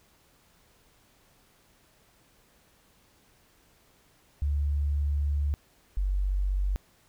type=tone pair in turn; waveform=sine; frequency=72.2 / 47.74 Hz; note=D2 / G1; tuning=-29 / -45 cents; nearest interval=perfect fifth; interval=716 cents; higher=first; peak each=-24 dBFS; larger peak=neither; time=4.42-5.54 / 5.97-6.76 s; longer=first; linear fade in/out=0 ms; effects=pink hiss -63 dBFS RMS until 7.08 s